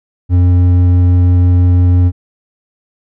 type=tone with hard clipping; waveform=sine; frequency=89.4 Hz; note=F2; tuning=41 cents sharp; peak=-7 dBFS; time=0.29-2.12 s; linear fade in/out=50 ms; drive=6 dB; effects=none